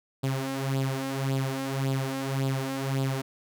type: tone with flanger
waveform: sawtooth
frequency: 134.6 Hz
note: C3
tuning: 49 cents sharp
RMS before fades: -29 dBFS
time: 0.23-3.22 s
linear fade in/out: 10 ms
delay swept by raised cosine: 0.24 to 3.74 ms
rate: 1.8 Hz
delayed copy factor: +0.65
effects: none